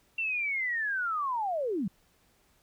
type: linear sweep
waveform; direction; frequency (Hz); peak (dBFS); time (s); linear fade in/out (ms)
sine; down; 2725 to 165.1; -28; 0.18-1.88; 5
effects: pink hiss -67 dBFS RMS until 2.62 s